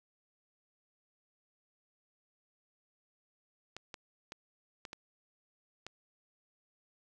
clicks, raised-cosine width 0.2 ms, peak -26 dBFS, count 6, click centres 3.766 / 3.942 / 4.321 / 4.852 / 4.931 / 5.866 s, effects none

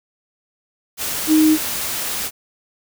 sine tone in noise, 311.1 Hz, D#4, in tune, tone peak -10 dBFS, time 1.27-1.58 s, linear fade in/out 50 ms, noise white, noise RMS -24 dBFS, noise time 0.97-2.31 s, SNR +11 dB, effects none

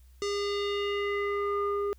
square tone with low-pass filter sweep, 405.7 Hz, G#4, 41 cents flat, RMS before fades -30 dBFS, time 0.22-1.93 s, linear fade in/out 0 ms, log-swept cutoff 6100 to 880 Hz, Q 2.6, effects added 63 Hz sine -52 dBFS peak until 1.98 s + white hiss -68 dBFS RMS until 1.98 s

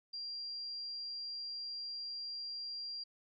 sine tone, 4759 Hz, D8, 22 cents sharp, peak -40 dBFS, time 0.13-3.04 s, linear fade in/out 10 ms, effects none

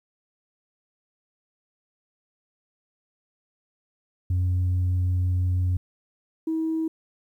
sine tone pair in turn, 90.6 / 321.2 Hz, F#2 / E4, -36 / -45 cents, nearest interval octave + minor seventh, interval 2191 cents, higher second, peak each -18 / -22 dBFS, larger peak first, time 4.3-5.77 / 6.47-6.88 s, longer first, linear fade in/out 5 ms, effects tanh soft clip ceiling -19 dBFS + 10-bit

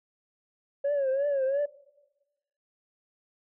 sine tone with vibrato, 552 Hz, C#5, 7 cents flat, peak -22 dBFS, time 0.84-1.66 s, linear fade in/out 10 ms, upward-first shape triangle, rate 2.9 Hz, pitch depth 110 cents each way, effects noise-tail reverb RT60 1.0 s tail -20 dB re dry + tanh soft clip ceiling -22 dBFS

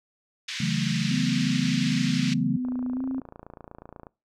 pink band-pass noise, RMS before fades -34 dBFS, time 0.48-2.34 s, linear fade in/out 5 ms, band 1900 to 5800 Hz, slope 24 dB/octave
sine chord, F# minor seventh, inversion second, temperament equal with one note detuned, 138.59 / 164.81 / 186.82 / 220 Hz, C#3 / E3 / F#3 / A3, 0 / 0 / +17 / 0 cents, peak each -29 dBFS, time 0.6-2.57 s, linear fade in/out 5 ms
sine tone with pitch glide, 251.4 to 263 Hz, B3 to C4, +31 to +9 cents, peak -26 dBFS, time 1.11-3.2 s, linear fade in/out 5 ms, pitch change +78 cents, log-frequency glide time 2.92-3.04 s
click train, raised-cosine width 1 ms, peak -28 dBFS, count 41, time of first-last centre 2.65-4.068 s, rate 28.2 Hz
effects noise-tail reverb RT60 0.3 s tail -24 dB re dry

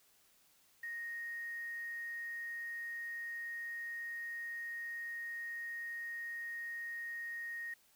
sine tone with quantisation, 1864.7 Hz, A#6, in tune, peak -40 dBFS, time 0.83-7.74 s, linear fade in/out 5 ms, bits 10, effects white hiss -69 dBFS RMS until 7.95 s

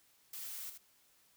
blue noise with echo, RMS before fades -45 dBFS, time 0.33-0.7 s, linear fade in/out 5 ms, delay 78 ms, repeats 1, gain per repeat -7 dB, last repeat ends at 0.778 s, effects white hiss -69 dBFS RMS until 1.36 s

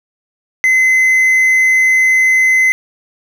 triangle tone, 2047 Hz, C7, 38 cents flat, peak -6 dBFS, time 0.64-2.72 s, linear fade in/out 0 ms, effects none

